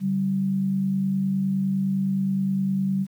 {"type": "tone pair together", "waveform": "sine", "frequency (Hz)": [143.08, 192.8], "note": ["D3", "G3"], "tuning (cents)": [-45, -28], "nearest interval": "perfect fourth", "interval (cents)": 517, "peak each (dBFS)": [-31, -21], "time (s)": [0, 3.07], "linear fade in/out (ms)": 50, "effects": ["9-bit"]}